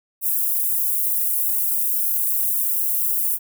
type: high-pass noise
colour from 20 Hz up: white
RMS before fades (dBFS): -21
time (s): 0.21-3.39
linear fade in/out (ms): 50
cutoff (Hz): 11000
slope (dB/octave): 24
effects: none